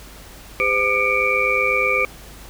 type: tone cluster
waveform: sine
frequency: 402.9 / 511 / 1203 / 2259 / 2367 Hz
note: G4 / C5 / D6 / C#7 / D7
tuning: +48 / -41 / +41 / +32 / +13 cents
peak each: -27 / -23 / -24 / -21 / -20 dBFS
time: 0.6-2.05 s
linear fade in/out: 0 ms
effects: added 50 Hz sine -42 dBFS peak until 2.49 s + pink hiss -42 dBFS RMS until 2.49 s